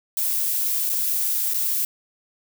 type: noise with dropouts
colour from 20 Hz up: violet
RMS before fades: -23 dBFS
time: 0.17-1.85 s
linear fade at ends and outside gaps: 1 ms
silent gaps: 0.893-0.898 / 1.537-1.543 s
effects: none